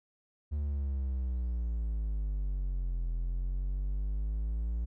triangle exponential two-way sweep, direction down then up, 74.6 to 41.94 to 57.9 Hz, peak -28 dBFS, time 0.51-4.86 s, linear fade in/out 20 ms, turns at 3.1 s, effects none

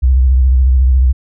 sine tone with vibrato, 64.4 Hz, C2, 27 cents flat, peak -6 dBFS, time 0.02-1.13 s, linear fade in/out 20 ms, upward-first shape triangle, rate 14 Hz, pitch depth 110 cents each way, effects none

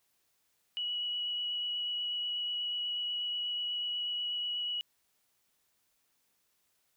sine tone with vibrato, 2928 Hz, F#7, 19 cents flat, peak -32 dBFS, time 0.77-4.81 s, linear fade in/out 0 ms, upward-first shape sine, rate 8.2 Hz, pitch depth 9 cents each way, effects white hiss -75 dBFS RMS until 6.96 s

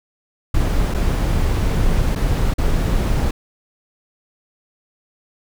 brown noise with dropouts, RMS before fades -17 dBFS, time 0.54-3.31 s, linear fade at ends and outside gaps 5 ms, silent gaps 0.941-0.945 / 2.152-2.158 / 2.539-2.582 s, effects none

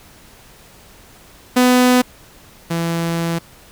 sawtooth tone pair in turn, 250 / 167.48 Hz, B3 / E3, +21 / +28 cents, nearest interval perfect fifth, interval 693 cents, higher first, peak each -6 / -14 dBFS, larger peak first, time 1.56-2.02 / 2.7-3.39 s, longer second, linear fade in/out 10 ms, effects pink hiss -45 dBFS RMS until 3.71 s

